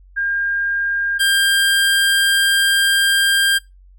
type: tone pair in turn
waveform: sine / 25% pulse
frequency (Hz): 1609 / 1596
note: G6 / G6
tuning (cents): +45 / +31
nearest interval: unison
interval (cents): 14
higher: first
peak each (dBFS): -17 / -9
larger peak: second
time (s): 0.16-1.19 / 1.19-3.59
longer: second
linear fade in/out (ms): 20
effects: noise-tail reverb RT60 0.2 s tail -21 dB re dry + added 46 Hz sine -43 dBFS peak until 3.98 s